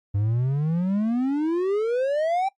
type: exponential sweep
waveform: triangle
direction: up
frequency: 98 to 792 Hz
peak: -18 dBFS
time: 0.14-2.49 s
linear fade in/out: 10 ms
effects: noise-tail reverb RT60 0.1 s tail -19 dB re dry + MP3 48 kbps